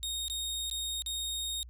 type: tone with dropouts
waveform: sawtooth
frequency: 3718 Hz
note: A#7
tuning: 5 cents flat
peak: -30 dBFS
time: 0.03-1.63 s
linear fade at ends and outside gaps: 0 ms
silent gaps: 0.282-0.299 / 0.699-0.712 / 1.021-1.062 s
effects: added 60 Hz sine -46 dBFS peak until 1.69 s + resampled to 32000 Hz